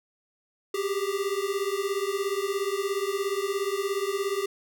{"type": "beating tone pair", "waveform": "square", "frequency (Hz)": [387.6, 404.6], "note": ["G4", "G#4"], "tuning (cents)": [-20, -45], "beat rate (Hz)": 17, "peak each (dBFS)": -30, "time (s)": [0.74, 4.46], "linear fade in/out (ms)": 5, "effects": []}